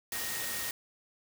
sine tone in noise, 1864.7 Hz, A#6, in tune, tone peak -42 dBFS, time 0.12-0.71 s, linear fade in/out 2 ms, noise white, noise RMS -36 dBFS, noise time 0.12-0.71 s, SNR -9 dB, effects none

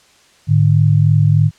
sine tone pair together, 106.69 / 150 Hz, G#2 / D3, +47 / +37 cents, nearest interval tritone, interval 590 cents, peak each -11 dBFS, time 0.47-1.51 s, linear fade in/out 50 ms, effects white hiss -50 dBFS RMS until 1.58 s + low-pass 7000 Hz 12 dB/octave

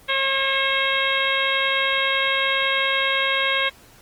harmonic tone with a mistuned harmonic, 541 Hz, C#5, 42 cents flat, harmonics 1 / 2 / 3 / 4 / 5 / 6 / 7, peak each -28 / -27 / -25 / -24 / -28 / -26 / -28 dBFS, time 0.08-3.7 s, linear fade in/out 20 ms, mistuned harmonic 5, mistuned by -33 cents, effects pink hiss -50 dBFS RMS until 4.01 s + Opus 24 kbps

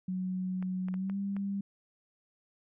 sine tone with pitch glide, 185 to 198.28 Hz, F#3 to G3, 0 to +20 cents, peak -31 dBFS, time 0.08-1.61 s, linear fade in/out 5 ms, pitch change +120 cents, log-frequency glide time 0.94-1.17 s
clicks, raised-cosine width 0.5 ms, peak -32 dBFS, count 5, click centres 0.626 / 0.885 / 0.941 / 1.098 / 1.366 s
effects none

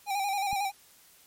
square tone with vibrato, 796 Hz, G5, 26 cents sharp, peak -28 dBFS, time 0.06-0.72 s, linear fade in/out 50 ms, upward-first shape square, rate 11 Hz, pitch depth 46 cents each way
click, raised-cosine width 5 ms, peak -30 dBFS, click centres 0.53 s
effects white hiss -58 dBFS RMS until 1.26 s + MP3 64 kbps

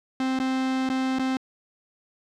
45% pulse tone with dropouts, 261.6 Hz, C4, in tune, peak -23 dBFS, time 0.2-1.37 s, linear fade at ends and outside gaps 2 ms, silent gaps 0.39-0.399 / 0.891-0.899 / 1.187-1.194 s, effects low-pass 5000 Hz 12 dB/octave + 10-bit

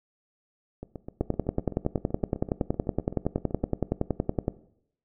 two click trains, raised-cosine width 2 ms, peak -23 / -11 dBFS, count 23 / 36, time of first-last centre 0.83-3.636 / 1.21-4.481 s, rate 7.84 / 10.7 Hz, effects noise-tail reverb RT60 0.7 s tail -18 dB re dry

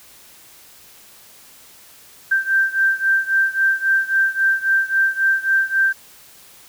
sine beating tone pair, 1568 / 1571.7 Hz, G6 / G6, 0 / +4 cents, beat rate 3.7 Hz, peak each -17 / -19 dBFS, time 2.31-5.93 s, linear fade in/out 10 ms, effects white hiss -46 dBFS RMS until 6.68 s

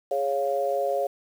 sine chord, Db major, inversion second, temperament equal, 415.3 / 554.4 / 698.5 Hz, Ab4 / Db5 / F5, 0 / 0 / 0 cents, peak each -30 / -25 / -28 dBFS, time 0.11-1.07 s, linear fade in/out 5 ms, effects 8-bit

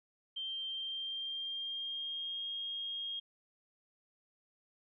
sine tone with pitch glide, 3152 to 3248 Hz, G7 to G#7, +9 to -39 cents, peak -37 dBFS, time 0.36-3.2 s, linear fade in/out 10 ms, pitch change +52 cents, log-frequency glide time 0.65-2.47 s, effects none

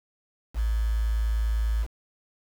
sine tone with quantisation, 55 Hz, A1, in tune, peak -22 dBFS, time 0.54-1.87 s, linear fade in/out 50 ms, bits 7, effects none

